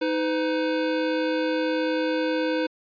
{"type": "tone pair together", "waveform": "square", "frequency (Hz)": [314.6, 504.8], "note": ["D#4", "B4"], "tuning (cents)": [19, 38], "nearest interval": "minor sixth", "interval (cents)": 819, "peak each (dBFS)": -26, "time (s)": [0.01, 2.67], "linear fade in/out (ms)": 10, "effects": ["resampled to 11025 Hz"]}